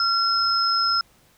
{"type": "tone pair together", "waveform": "sine", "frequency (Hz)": [1368, 5165], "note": ["F6", "E8"], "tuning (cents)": [-36, -36], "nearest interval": "octave + major seventh", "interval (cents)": 2300, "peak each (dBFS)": [-21, -21], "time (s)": [0, 1.01], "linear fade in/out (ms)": 2, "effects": ["pink hiss -58 dBFS RMS until 1.37 s"]}